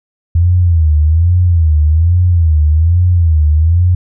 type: tone with vibrato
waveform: sine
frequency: 82.41 Hz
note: E2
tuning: in tune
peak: -6 dBFS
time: 0.35-3.95 s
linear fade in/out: 5 ms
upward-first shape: sine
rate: 1.2 Hz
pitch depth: 150 cents each way
effects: none